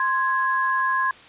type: tone pair together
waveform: sine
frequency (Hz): 1047.1 / 1661.2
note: C6 / G#6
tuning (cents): +1 / 0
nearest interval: minor sixth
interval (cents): 799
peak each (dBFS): -21 / -23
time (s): 0-1.11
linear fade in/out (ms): 2
effects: white hiss -46 dBFS RMS until 1.28 s + resampled to 8000 Hz